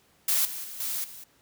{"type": "noise with level steps", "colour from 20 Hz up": "blue", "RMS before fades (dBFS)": [-24, -36, -40, -31, -44], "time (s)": [0.28, 1.24], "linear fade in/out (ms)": 5, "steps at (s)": [0.45, 0.64, 0.8, 1.04], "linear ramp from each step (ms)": 2, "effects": ["pink hiss -63 dBFS RMS until 1.41 s", "high-pass 80 Hz 12 dB/octave"]}